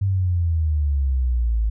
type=exponential sweep; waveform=sine; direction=down; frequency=99.7 to 53.1 Hz; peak=-17 dBFS; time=0.01-1.7 s; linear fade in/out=10 ms; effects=none